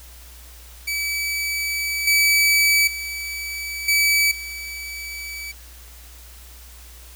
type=tone with level steps; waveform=sawtooth; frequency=2295 Hz; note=D7; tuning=40 cents flat; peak=-19 / -11 / -24 / -12 / -27 dBFS; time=0.87-5.52 s; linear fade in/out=10 ms; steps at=2.07 / 2.87 / 3.88 / 4.31 s; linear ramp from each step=5 ms; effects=added 60 Hz sine -42 dBFS peak until 7.15 s + white hiss -46 dBFS RMS until 7.15 s